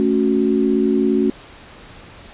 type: chord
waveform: sine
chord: F# minor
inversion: first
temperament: equal with one note detuned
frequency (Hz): 220 / 277.2 / 368.3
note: A3 / C#4 / F#4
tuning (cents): 0 / 0 / -8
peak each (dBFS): -18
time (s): 0-1.3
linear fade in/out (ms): 0
effects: pink hiss -41 dBFS RMS until 2.33 s + resampled to 8000 Hz